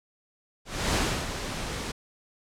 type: noise with ADSR envelope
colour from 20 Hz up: pink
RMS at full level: -24 dBFS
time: 0.65-1.92 s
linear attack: 290 ms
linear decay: 310 ms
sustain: -9 dB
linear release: 9 ms
effects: low-pass 8000 Hz 12 dB/octave

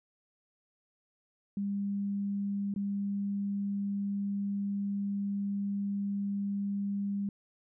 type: tone with dropouts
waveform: sine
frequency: 200.4 Hz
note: G3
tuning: 38 cents sharp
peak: -30 dBFS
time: 1.57-7.29 s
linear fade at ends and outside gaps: 2 ms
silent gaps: 2.74-2.761 s
effects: none

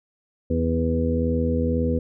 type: harmonic tone with a mistuned harmonic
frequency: 82 Hz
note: E2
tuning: 9 cents flat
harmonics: 1 / 2 / 3 / 4 / 5 / 6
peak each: -24 / -29 / -24 / -35 / -32 / -26 dBFS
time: 0.5-1.99 s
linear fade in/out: 5 ms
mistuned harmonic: 4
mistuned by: -29 cents
effects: none

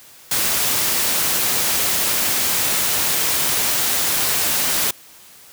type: noise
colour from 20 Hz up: white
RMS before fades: -19 dBFS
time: 0.31-4.91 s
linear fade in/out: 5 ms
effects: white hiss -45 dBFS RMS until 5.52 s + high-pass 60 Hz 12 dB/octave

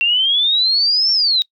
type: exponential two-way sweep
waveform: sine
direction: up then down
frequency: 2713 to 5480 to 3774 Hz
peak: -12 dBFS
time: 0.01-1.42 s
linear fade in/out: 0 ms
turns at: 1.12 s
effects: noise-tail reverb RT60 0.1 s tail -24 dB re dry

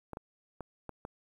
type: clicks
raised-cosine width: 1 ms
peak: -26 dBFS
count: 5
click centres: 0.133 / 0.171 / 0.607 / 0.893 / 1.051 s
effects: 10-bit

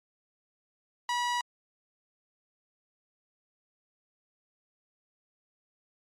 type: tone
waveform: sawtooth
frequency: 970 Hz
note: B5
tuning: 31 cents flat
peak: -24 dBFS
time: 1.09-1.41 s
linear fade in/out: 2 ms
effects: low-pass 7000 Hz 12 dB/octave + Opus 48 kbps

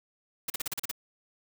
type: noise bursts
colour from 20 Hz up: white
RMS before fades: -32 dBFS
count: 8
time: 0.48-0.914 s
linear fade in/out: 5 ms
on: 21 ms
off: 38 ms
effects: none

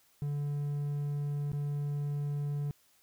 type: tone with dropouts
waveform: triangle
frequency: 144.8 Hz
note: D3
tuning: 24 cents flat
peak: -29 dBFS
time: 0.22-2.71 s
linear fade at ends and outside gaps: 0 ms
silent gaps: 1.518-1.532 s
effects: white hiss -67 dBFS RMS until 3.02 s

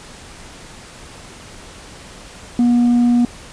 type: tone with tanh clipping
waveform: sine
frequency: 240.8 Hz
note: B3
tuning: 44 cents flat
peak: -11 dBFS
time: 2.59-3.25 s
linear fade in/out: 2 ms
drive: 2 dB
effects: pink hiss -38 dBFS RMS until 3.52 s + resampled to 22050 Hz

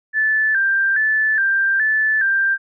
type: tone with vibrato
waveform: sine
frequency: 1661.2 Hz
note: G#6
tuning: in tune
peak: -14 dBFS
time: 0.13-2.58 s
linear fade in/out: 50 ms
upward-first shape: square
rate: 1.2 Hz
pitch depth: 85 cents each way
effects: none

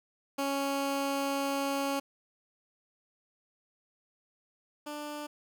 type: tone pair in turn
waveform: 15% pulse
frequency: 277.2 / 296 Hz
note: C#4 / D4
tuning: 0 / +14 cents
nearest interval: minor second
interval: 114 cents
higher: second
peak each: -23 / -31 dBFS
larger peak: first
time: 0.38-2 / 4.86-5.27 s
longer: first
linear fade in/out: 10 ms
effects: none

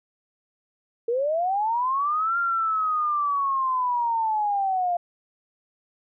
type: linear two-way sweep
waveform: sine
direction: up then down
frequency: 452.1 to 1396.9 to 691 Hz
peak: -21 dBFS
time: 1.08-4.97 s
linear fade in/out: 5 ms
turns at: 2.38 s
effects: none

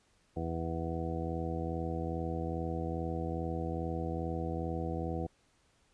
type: harmonic tone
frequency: 82.41 Hz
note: E2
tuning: in tune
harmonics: 1 / 2 / 3 / 4 / 5 / 6 / 8 / 9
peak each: -38 / -39 / -44 / -40 / -46 / -41 / -47 / -43 dBFS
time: 0.36-5.27 s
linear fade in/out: 10 ms
effects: pink hiss -70 dBFS RMS until 5.93 s + resampled to 22050 Hz

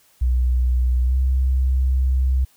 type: tone with pitch glide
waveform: sine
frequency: 62.1 to 64.96 Hz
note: B1 to C2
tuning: +10 to -12 cents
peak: -15 dBFS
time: 0.21-2.45 s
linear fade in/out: 10 ms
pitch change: +78 cents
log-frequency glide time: 1.05-1.15 s
effects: white hiss -57 dBFS RMS until 2.56 s

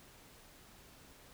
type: silence
effects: pink hiss -59 dBFS RMS until 1.33 s

